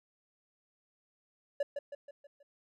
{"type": "tone with echo", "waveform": "triangle", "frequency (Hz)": 571, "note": "D5", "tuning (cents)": -49, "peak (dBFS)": -26, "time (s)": [1.6, 1.63], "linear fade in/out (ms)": 5, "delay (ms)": 160, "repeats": 5, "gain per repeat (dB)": -6, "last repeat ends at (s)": 2.43, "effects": []}